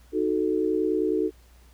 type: chord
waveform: sine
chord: D# diminished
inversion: none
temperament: equal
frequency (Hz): 311.1 / 370 / 440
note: D#4 / F#4 / A4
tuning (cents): 0 / 0 / 0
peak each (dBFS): -26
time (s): 0.12-1.31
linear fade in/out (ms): 50
effects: added 60 Hz sine -51 dBFS peak until 1.73 s + pink hiss -60 dBFS RMS until 1.73 s